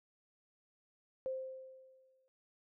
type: tone with exponential decay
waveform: sine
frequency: 523.3 Hz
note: C5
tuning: in tune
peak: -34 dBFS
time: 1.26-2.28 s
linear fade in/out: 0 ms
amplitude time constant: 220 ms
effects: none